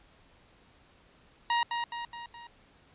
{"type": "tone with echo", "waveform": "sawtooth", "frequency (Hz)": 944, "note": "A#5", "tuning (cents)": 22, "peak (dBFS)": -21, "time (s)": [1.5, 1.63], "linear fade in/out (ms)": 2, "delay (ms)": 210, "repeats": 4, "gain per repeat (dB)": -5, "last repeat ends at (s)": 2.47, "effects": ["pink hiss -61 dBFS RMS until 2.94 s", "resampled to 8000 Hz"]}